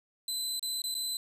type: tone with dropouts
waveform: 25% pulse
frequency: 4032 Hz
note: B7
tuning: 35 cents sharp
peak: -27 dBFS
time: 0.28-1.17 s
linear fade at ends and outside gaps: 2 ms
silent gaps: 0.595-0.627 / 0.819-0.839 / 0.943-0.95 s
effects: none